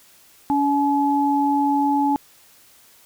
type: tone pair together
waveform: sine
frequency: 283.4 / 852.9 Hz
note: C#4 / G#5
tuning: +38 / +46 cents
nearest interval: octave + perfect fifth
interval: 1908 cents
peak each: -19 dBFS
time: 0.5-2.16 s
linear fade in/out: 0 ms
effects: white hiss -52 dBFS RMS until 3.05 s